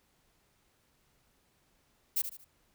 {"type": "noise with echo", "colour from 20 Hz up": "violet", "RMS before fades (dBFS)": -29, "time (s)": [2.16, 2.22], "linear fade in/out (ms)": 10, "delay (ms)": 76, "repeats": 3, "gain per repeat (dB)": -9, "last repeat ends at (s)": 2.448, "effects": ["pink hiss -71 dBFS RMS until 2.74 s"]}